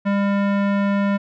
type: tone with low-pass filter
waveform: square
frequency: 200.2 Hz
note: G3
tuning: 37 cents sharp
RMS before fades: -19 dBFS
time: 0.05-1.18 s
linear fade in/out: 20 ms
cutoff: 1900 Hz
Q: 1.1
effects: none